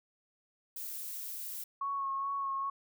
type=noise; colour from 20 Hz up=violet; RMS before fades=-41 dBFS; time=0.76-1.64 s; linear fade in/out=5 ms
type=tone with vibrato; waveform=sine; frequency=1100 Hz; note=C#6; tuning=14 cents flat; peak=-32 dBFS; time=1.81-2.7 s; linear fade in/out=5 ms; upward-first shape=sine; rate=2.4 Hz; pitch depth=22 cents each way
effects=none